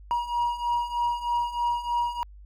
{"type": "beating tone pair", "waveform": "triangle", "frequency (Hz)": [953, 956.2], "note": ["A#5", "A#5"], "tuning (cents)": [38, 44], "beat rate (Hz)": 3.2, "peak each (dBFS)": [-28, -24], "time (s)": [0.11, 2.23], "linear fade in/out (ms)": 0, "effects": ["added 50 Hz sine -44 dBFS peak until 2.45 s"]}